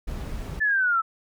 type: noise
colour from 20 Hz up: brown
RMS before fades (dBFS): -32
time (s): 0.07-0.6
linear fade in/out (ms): 10
type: linear sweep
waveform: sine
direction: down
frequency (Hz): 1760 to 1300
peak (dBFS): -19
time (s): 0.6-1.02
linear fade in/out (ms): 20
effects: none